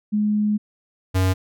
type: tone pair in turn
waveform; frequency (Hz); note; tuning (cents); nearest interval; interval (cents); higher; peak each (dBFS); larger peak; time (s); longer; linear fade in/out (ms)
sine / square; 210 / 93.54; G#3 / F#2; +19 / +19; octave + major second; 1400; first; -17; neither; 0.12-0.58 / 1.14-1.34; first; 20
effects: none